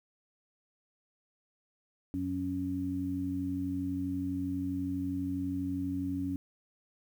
harmonic tone, 92.3 Hz, F#2, 4 cents flat, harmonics 1 / 2 / 3, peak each -39 / -41 / -32 dBFS, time 2.14-6.36 s, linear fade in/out 0 ms, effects 10-bit

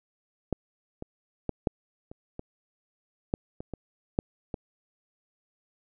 clicks, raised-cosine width 2 ms, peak -13 / -23 / -15 / -10 / -29 / -23 / -12 / -24 / -22 / -10 / -19 dBFS, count 11, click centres 0.527 / 1.024 / 1.493 / 1.672 / 2.115 / 2.394 / 3.339 / 3.605 / 3.737 / 4.189 / 4.542 s, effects none

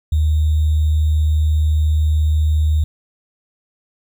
sine tone with sample-and-hold, 77.1 Hz, D#2, 15 cents flat, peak -12 dBFS, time 0.12-2.84 s, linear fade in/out 5 ms, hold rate 3675 Hz, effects none

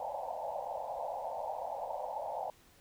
white band-pass noise, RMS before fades -39 dBFS, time 0-2.5 s, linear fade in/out 2 ms, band 520 to 920 Hz, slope 96 dB/octave, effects pink hiss -63 dBFS RMS until 2.8 s

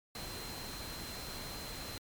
sine tone in noise, 4120 Hz, C8, 28 cents flat, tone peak -48 dBFS, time 0.15-1.98 s, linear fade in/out 2 ms, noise pink, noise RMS -44 dBFS, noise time 0.15-1.98 s, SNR -7 dB, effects MP3 96 kbps

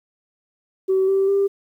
sine tone with pitch steps, 380.5 / 388.3 / 396.2 Hz, F#4 / G4 / G4, +48 / -16 / +18 cents, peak -14 dBFS, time 0.88-1.48 s, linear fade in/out 20 ms, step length 200 ms, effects tanh soft clip ceiling -11 dBFS + 9-bit

